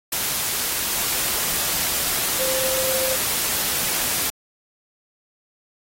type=tone in noise; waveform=sine; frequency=523.3 Hz; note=C5; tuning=in tune; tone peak=-26 dBFS; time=2.39-3.16 s; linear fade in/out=5 ms; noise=white; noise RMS=-23 dBFS; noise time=0.12-4.3 s; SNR=-6 dB; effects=AAC 48 kbps